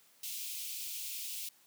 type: high-pass noise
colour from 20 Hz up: white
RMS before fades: -41 dBFS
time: 0.23-1.49 s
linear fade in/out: 5 ms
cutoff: 2400 Hz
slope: 48 dB/octave
effects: white hiss -65 dBFS RMS until 1.66 s + high-pass 150 Hz 12 dB/octave